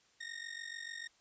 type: ring-modulated tone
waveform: sawtooth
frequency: 1853 Hz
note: A#6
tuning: 11 cents flat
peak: -36 dBFS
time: 0.2-1.08 s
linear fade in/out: 10 ms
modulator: 23.4 Hz
effects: white hiss -69 dBFS RMS until 1.2 s + resampled to 16000 Hz